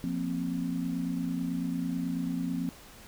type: chord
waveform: sine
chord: F suspended fourth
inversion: none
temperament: just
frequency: 174.61 / 232.8 / 261.9 Hz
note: F3 / Bb3 / C4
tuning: 0 / -2 / +2 cents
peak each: -33 / -36 / -32 dBFS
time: 0.04-2.69 s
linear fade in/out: 0 ms
effects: pink hiss -51 dBFS RMS until 3.07 s